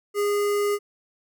square tone with notch filter, 410.1 Hz, G#4, 22 cents flat, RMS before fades -23 dBFS, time 0.14-0.79 s, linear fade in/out 50 ms, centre 3600 Hz, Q 1.6, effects none

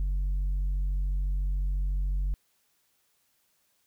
sine tone with tanh clipping, 47 Hz, F#1, 28 cents sharp, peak -26 dBFS, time 0-2.34 s, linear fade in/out 0 ms, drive 3 dB, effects white hiss -71 dBFS RMS until 3.86 s

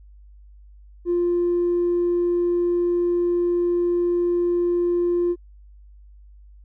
triangle tone with tanh clipping, 349.2 Hz, F4, in tune, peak -18 dBFS, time 1.05-5.36 s, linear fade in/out 50 ms, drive 5 dB, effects added 50 Hz sine -44 dBFS peak until 6.64 s

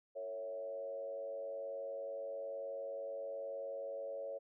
sine tone with frequency modulation, 554.4 Hz, C#5, in tune, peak -40 dBFS, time 0.15-4.39 s, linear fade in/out 20 ms, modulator 98.9 Hz, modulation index 0.75, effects none

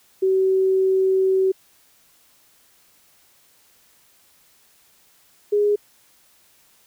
sine tone pair in turn, 380 / 413.1 Hz, F#4 / G#4, +46 / -9 cents, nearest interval minor second, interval 145 cents, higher second, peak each -15 dBFS, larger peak neither, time 0.22-1.52 / 5.52-5.76 s, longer first, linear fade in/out 10 ms, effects white hiss -57 dBFS RMS until 6.86 s

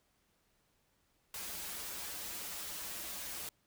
white noise with comb filter, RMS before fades -43 dBFS, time 1.34-3.49 s, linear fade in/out 2 ms, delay 7.7 ms, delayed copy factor -0.95, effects pink hiss -75 dBFS RMS until 3.66 s

